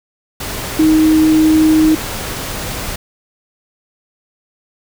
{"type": "tone in noise", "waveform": "sine", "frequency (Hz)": 313.5, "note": "D#4", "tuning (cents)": 13, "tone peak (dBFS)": -7, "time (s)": [0.79, 1.95], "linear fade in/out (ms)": 5, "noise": "pink", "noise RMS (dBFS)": -23, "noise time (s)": [0.4, 2.96], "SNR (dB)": 13, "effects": []}